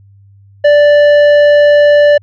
sine tone with tanh clipping, 586 Hz, D5, 4 cents flat, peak -5 dBFS, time 0.64-2.18 s, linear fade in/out 10 ms, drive 10 dB, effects added 99 Hz sine -39 dBFS peak until 2.22 s

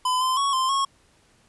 square tone with pitch steps, 1011 / 1032 / 1112 / 1043 / 1095 Hz, B5 / C6 / C#6 / C6 / C#6, +40 / -24 / +5 / -6 / -22 cents, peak -21 dBFS, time 0.05-0.85 s, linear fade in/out 5 ms, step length 160 ms, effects pink hiss -60 dBFS RMS until 1.48 s + resampled to 24000 Hz

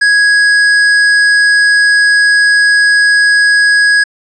triangle tone with hard clipping, 1661.2 Hz, G#6, in tune, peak -7 dBFS, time 0.01-4.04 s, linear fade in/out 10 ms, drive 13 dB, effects resampled to 22050 Hz

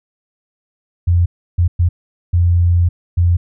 sine tone bursts at uneven times, 87 Hz, F2, 6 cents flat, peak -9 dBFS, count 5, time 1.07-1.26 / 1.58-1.68 / 1.79-1.89 / 2.33-2.89 / 3.17-3.37 s, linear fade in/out 10 ms, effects none

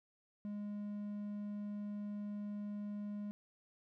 triangle tone, 206.4 Hz, G#3, 10 cents flat, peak -38 dBFS, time 0.45-3.31 s, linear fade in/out 0 ms, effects none

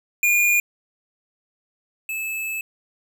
square tone pair in turn, 2425 / 2610 Hz, D#7 / E7, -45 / -18 cents, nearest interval minor second, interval 127 cents, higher second, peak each -16 / -26 dBFS, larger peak first, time 0.23-0.6 / 2.09-2.61 s, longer second, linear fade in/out 2 ms, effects none

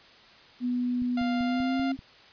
sine tone with pitch glide, 246.5 to 267.3 Hz, B3 to C4, -3 to +37 cents, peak -25 dBFS, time 0.6-1.97 s, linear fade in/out 50 ms, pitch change +140 cents, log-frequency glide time 1.41-1.84 s
click train, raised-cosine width 5 ms, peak -31 dBFS, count 6, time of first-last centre 1.02-1.991 s, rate 5.15 Hz
sawtooth tone, 698.5 Hz, F5, in tune, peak -28 dBFS, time 1.17-1.92 s, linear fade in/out 5 ms
effects white hiss -53 dBFS RMS until 2.32 s + resampled to 11025 Hz

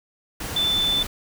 sine tone in noise, 3520 Hz, A7, in tune, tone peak -19 dBFS, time 0.56-1.03 s, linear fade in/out 5 ms, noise pink, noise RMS -31 dBFS, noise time 0.4-1.07 s, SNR +9 dB, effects none

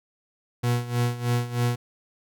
40% pulse tone with tremolo, 120.8 Hz, B2, 38 cents flat, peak -19 dBFS, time 0.63-1.76 s, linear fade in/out 10 ms, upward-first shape sine, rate 3.2 Hz, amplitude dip 80%, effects none

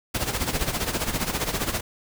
pink noise with tremolo, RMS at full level -24 dBFS, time 0.14-1.81 s, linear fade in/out 10 ms, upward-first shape sine, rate 15 Hz, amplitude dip 70%, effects none

